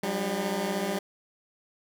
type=tone cluster; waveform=15% pulse; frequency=183.1 / 199.3 / 305.7 Hz; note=F#3 / G3 / D#4; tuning=-18 / +29 / -30 cents; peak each=-27 / -23 / -31 dBFS; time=0.03-0.99 s; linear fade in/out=5 ms; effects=none